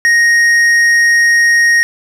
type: tone with tanh clipping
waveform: sine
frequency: 1869 Hz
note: A#6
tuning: 4 cents sharp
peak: -8 dBFS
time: 0.05-1.83 s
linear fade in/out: 0 ms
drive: 9 dB
effects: none